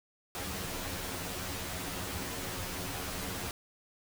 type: noise with comb filter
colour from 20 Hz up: pink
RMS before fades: -38 dBFS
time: 0.35-3.51 s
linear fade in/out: 0 ms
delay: 11 ms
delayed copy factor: +0.95
effects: none